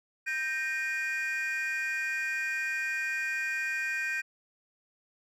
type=tone cluster; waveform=triangle; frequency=1566 / 1862 / 2441 Hz; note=G6 / A#6 / D#7; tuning=-2 / -2 / -34 cents; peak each=-31 / -32 / -31 dBFS; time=0.26-4.22 s; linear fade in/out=20 ms; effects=tanh soft clip ceiling -23 dBFS